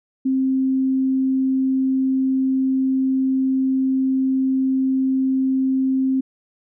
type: tone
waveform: sine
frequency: 263.9 Hz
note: C4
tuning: 15 cents sharp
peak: -16 dBFS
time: 0.25-6.21 s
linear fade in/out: 10 ms
effects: none

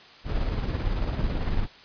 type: noise with tremolo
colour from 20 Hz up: brown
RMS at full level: -25 dBFS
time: 0.24-1.68 s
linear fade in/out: 50 ms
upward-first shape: square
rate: 18 Hz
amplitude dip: 35%
effects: white hiss -49 dBFS RMS until 1.84 s + resampled to 11025 Hz

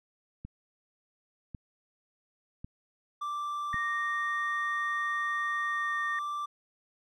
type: click train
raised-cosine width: 5 ms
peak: -28 dBFS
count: 4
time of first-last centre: 0.45-3.743 s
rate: 0.911 Hz
type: tone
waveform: triangle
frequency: 1174.7 Hz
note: D6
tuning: in tune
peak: -30 dBFS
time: 3.21-6.46 s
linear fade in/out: 10 ms
type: tone with pitch glide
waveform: sine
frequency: 1854 to 1840.1 Hz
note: A#6 to A#6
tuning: -10 to -23 cents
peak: -31 dBFS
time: 3.73-6.19 s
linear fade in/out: 2 ms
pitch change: -13 cents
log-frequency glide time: 5.68-5.99 s
effects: none

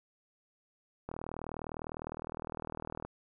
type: click train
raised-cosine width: 1 ms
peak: -25 dBFS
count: 79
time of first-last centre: 1.09-3.05 s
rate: 39.8 Hz
effects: none

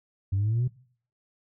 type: exponential sweep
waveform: sine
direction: up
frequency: 94 to 128.9 Hz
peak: -21 dBFS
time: 0.32-0.68 s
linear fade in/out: 10 ms
effects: noise-tail reverb RT60 0.5 s tail -20 dB re dry + tanh soft clip ceiling -20 dBFS

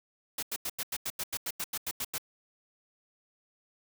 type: noise bursts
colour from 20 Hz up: white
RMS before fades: -34 dBFS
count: 14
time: 0.38-2.182 s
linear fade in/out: 5 ms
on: 47 ms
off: 88 ms
effects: none

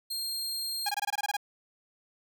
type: tone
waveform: sawtooth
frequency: 4210 Hz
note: C8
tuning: 10 cents sharp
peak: -29 dBFS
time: 0.1-0.91 s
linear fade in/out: 10 ms
type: tone bursts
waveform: sawtooth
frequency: 817 Hz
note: G#5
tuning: 29 cents flat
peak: -24 dBFS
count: 10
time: 0.86-1.368 s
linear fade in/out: 5 ms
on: 31 ms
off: 22 ms
effects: none

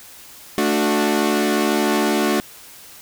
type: chord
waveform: sawtooth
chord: D major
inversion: second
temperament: equal with one note detuned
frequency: 220 / 293.7 / 365.7 Hz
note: A3 / D4 / F#4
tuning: 0 / 0 / -20 cents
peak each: -17 dBFS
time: 0.58-2.4 s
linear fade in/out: 0 ms
effects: white hiss -42 dBFS RMS until 3.01 s

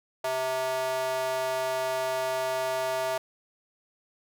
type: tone with high-pass filter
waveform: square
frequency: 130.3 Hz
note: C3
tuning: 7 cents flat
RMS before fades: -29 dBFS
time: 0.24-3.18 s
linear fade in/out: 5 ms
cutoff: 670 Hz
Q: 2.9
effects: none

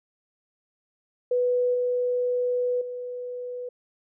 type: tone with level steps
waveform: sine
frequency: 493.9 Hz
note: B4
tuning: in tune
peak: -20 / -22 / -31 dBFS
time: 1.31-3.69 s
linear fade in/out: 5 ms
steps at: 1.74 / 2.81 s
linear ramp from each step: 5 ms
effects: none

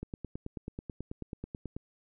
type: click train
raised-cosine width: 3 ms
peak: -25 dBFS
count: 17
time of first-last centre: 0.03-1.765 s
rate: 9.22 Hz
effects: none

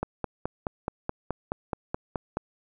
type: click train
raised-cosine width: 1 ms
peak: -14 dBFS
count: 12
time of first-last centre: 0.03-2.37 s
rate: 4.7 Hz
effects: none

